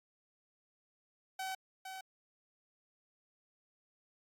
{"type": "tone with echo", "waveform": "sawtooth", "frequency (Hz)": 760, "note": "F#5", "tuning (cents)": 46, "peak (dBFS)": -34, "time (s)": [1.39, 1.55], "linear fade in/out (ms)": 5, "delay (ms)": 460, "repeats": 1, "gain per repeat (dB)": -6, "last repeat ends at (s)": 2.01, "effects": ["AAC 64 kbps"]}